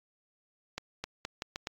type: accelerating click train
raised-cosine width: 0.2 ms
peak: -18 dBFS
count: 6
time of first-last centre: 0.78-1.671 s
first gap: 260 ms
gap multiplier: 0.81
effects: AAC 48 kbps